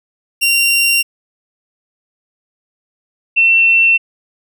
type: tone pair in turn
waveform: sawtooth / sine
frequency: 2763 / 2698 Hz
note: F7 / E7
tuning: -19 / +40 cents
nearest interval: unison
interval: 41 cents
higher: first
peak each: -7 dBFS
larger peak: neither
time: 0.41-1.03 / 3.36-3.98 s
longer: neither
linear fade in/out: 20 ms
effects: none